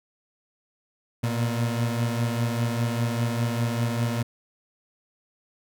30% pulse beating tone pair, 116.54 / 121.54 Hz, A#2 / B2, 0 / -27 cents, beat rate 5 Hz, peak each -22 / -27 dBFS, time 1.23-4.23 s, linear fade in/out 10 ms, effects none

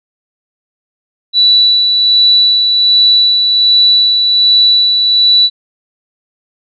sine tone with tremolo, 3951 Hz, B7, in tune, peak -4 dBFS, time 1.33-5.5 s, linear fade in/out 50 ms, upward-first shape sine, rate 1.3 Hz, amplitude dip 35%, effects none

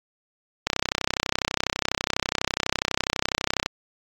click train, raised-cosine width 0.2 ms, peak -4 dBFS, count 97, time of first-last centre 0.67-3.661 s, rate 32.1 Hz, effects AAC 64 kbps

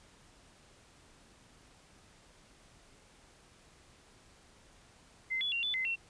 sine tone with pitch steps, 2069 / 3416 / 2762 / 3484 / 2055 / 2718 Hz, C7 / G#7 / F7 / A7 / C7 / F7, -20 / +48 / -20 / -18 / -32 / -48 cents, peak -31 dBFS, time 5.3-5.96 s, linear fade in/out 20 ms, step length 110 ms, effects pink hiss -61 dBFS RMS until 6.09 s + resampled to 22050 Hz

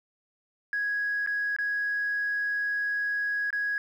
sine tone with dropouts, 1661 Hz, G#6, in tune, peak -25 dBFS, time 0.73-3.78 s, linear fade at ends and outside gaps 1 ms, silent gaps 1.263-1.273 / 1.564-1.586 / 3.505-3.528 s, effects tanh soft clip ceiling -21 dBFS + 10-bit

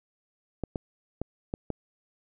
clicks, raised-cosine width 2 ms, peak -17 dBFS, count 5, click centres 0.637 / 0.758 / 1.216 / 1.539 / 1.703 s, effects none

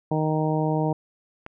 harmonic tone, 155.56 Hz, D#3, in tune, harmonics 1 / 2 / 3 / 4 / 5 / 6, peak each -24 / -27 / -29 / -30 / -31 / -32 dBFS, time 0.11-0.93 s, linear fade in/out 5 ms
click, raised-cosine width 0.5 ms, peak -21 dBFS, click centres 1.464 s
effects none

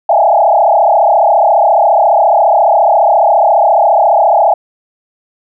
sine tone with frequency modulation, 745 Hz, F#5, 12 cents sharp, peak -5 dBFS, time 0.09-4.54 s, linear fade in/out 5 ms, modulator 34.5 Hz, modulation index 3.4, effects none

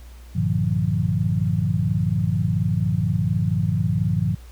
sine chord, G minor seventh, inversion none, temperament equal with one note detuned, 98 / 116.54 / 150.35 / 174.61 Hz, G2 / Bb2 / D3 / F3, 0 / 0 / +41 / 0 cents, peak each -24 dBFS, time 0.35-4.35 s, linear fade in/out 10 ms, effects added 60 Hz sine -39 dBFS peak until 4.51 s + pink hiss -52 dBFS RMS until 4.51 s

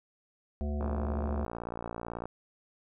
harmonic tone, 73.2 Hz, D2, 5 cents flat, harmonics 1 / 3 / 5 / 7 / 9 / 10, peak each -31 / -37 / -44 / -47 / -45 / -51 dBFS, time 0.61-1.45 s, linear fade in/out 0 ms
click train, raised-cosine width 1 ms, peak -23 dBFS, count 85, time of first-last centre 0.81-2.256 s, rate 58.1 Hz
effects none

